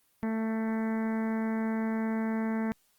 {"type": "harmonic tone", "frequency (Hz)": 222.1, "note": "A3", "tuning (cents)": 16, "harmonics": [1, 2, 3, 4, 5, 6, 7, 8, 9, 10], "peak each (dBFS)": [-28, -39, -42, -42, -48, -50, -47, -48, -48, -54], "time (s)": [0.23, 2.72], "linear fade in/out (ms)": 0, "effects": ["white hiss -69 dBFS RMS until 2.98 s", "Opus 32 kbps"]}